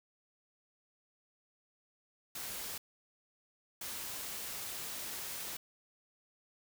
white noise bursts at uneven times, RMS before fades -42 dBFS, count 2, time 2.35-2.78 / 3.81-5.57 s, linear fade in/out 5 ms, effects none

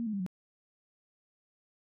sine tone with pitch steps, 233.1 / 215 / 198.29 / 182.89 Hz, A#3 / A3 / G3 / F#3, 0 / -40 / +20 / -20 cents, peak -31 dBFS, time 0-0.264 s, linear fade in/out 0 ms, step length 66 ms, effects none

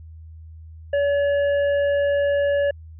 sine tone with hard clipping, 569 Hz, C#5, 45 cents sharp, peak -19 dBFS, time 0.93-2.71 s, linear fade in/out 5 ms, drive 7 dB, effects added 80 Hz sine -38 dBFS peak until 2.99 s + resampled to 8000 Hz

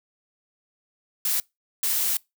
blue noise bursts at uneven times, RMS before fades -24 dBFS, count 2, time 1.25-1.4 / 1.83-2.17 s, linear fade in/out 2 ms, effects noise-tail reverb RT60 0.2 s tail -24 dB re dry

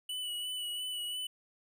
square tone with vibrato, 2960 Hz, F#7, in tune, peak -36 dBFS, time 0.09-1.27 s, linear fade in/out 5 ms, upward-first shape sine, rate 2.9 Hz, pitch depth 26 cents each way, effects none

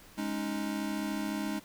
square chord, Ab suspended fourth, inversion none, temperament equal, 207.7 / 277.2 / 311.1 Hz, Ab3 / Db4 / Eb4, 0 / 0 / 0 cents, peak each -36 / -39 / -37 dBFS, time 0.17-1.6 s, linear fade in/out 20 ms, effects pink hiss -55 dBFS RMS until 1.64 s

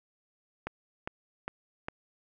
click train, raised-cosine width 0.5 ms, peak -19 dBFS, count 4, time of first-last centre 0.67-1.885 s, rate 2.47 Hz, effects none

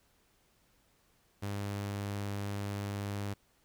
sawtooth tone, 101 Hz, G#2, 48 cents flat, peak -31 dBFS, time 1.42-3.34 s, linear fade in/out 10 ms, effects pink hiss -70 dBFS RMS until 3.64 s

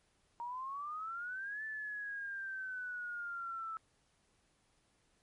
sine exponential two-way sweep, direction up then down, 935 to 1760 to 1311 Hz, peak -39 dBFS, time 0.4-3.77 s, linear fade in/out 0 ms, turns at 1.64 s, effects pink hiss -74 dBFS RMS until 5.22 s + MP3 48 kbps

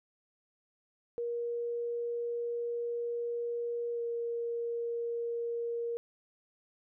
sine tone with pitch glide, 473.3 to 468.9 Hz, A#4 to A#4, +26 to +10 cents, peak -32 dBFS, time 1.18-5.97 s, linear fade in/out 0 ms, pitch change -16 cents, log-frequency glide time 3.93-4.01 s, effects none

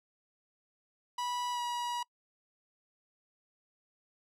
45% pulse tone with pitch glide, 979 to 965 Hz, B5 to B5, -15 to -40 cents, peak -33 dBFS, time 1.18-2.03 s, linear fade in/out 5 ms, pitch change -25 cents, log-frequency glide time 1.52-1.6 s, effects noise-tail reverb RT60 0.1 s tail -26 dB re dry + low-pass 9000 Hz 12 dB/octave

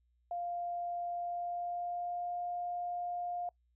sine tone with pitch glide, 698.5 to 705.8 Hz, F5 to F5, 0 to +18 cents, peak -35 dBFS, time 0.31-3.49 s, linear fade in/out 2 ms, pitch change +18 cents, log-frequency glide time 1.13-2.38 s, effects noise-tail reverb RT60 0.1 s tail -24 dB re dry + added 60 Hz sine -70 dBFS peak until 3.75 s

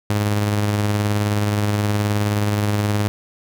sawtooth tone with tremolo, 103.83 Hz, G#2, in tune, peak -12 dBFS, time 0.1-3.08 s, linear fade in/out 0 ms, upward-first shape sine, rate 19 Hz, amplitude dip 30%, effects none

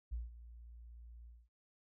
sine tone with ADSR envelope, 58.27 Hz, A#1, in tune, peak -36 dBFS, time 0.11-1.49 s, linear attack 20 ms, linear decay 170 ms, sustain -15 dB, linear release 230 ms, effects none

